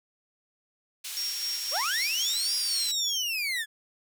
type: band-pass noise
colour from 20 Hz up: pink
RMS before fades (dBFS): -37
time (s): 1.04-2.92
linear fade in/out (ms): 10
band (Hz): 3300 to 16000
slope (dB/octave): 12
type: tone with tremolo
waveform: sine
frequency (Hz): 5560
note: F8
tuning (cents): -9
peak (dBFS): -29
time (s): 1.17-3.22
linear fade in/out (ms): 0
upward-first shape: square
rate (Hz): 3.9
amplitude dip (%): 35
type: linear two-way sweep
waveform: 30% pulse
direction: up then down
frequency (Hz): 461.4 to 4975 to 1671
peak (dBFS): -25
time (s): 1.71-3.66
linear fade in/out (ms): 50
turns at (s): 2.55
effects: none